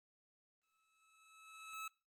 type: tone with exponential growth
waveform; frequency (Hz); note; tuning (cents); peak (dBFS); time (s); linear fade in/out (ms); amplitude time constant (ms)
25% pulse; 1300; E6; -24; -39; 0.63-1.88; 5; 270
effects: noise-tail reverb RT60 0.4 s tail -25 dB re dry + Opus 32 kbps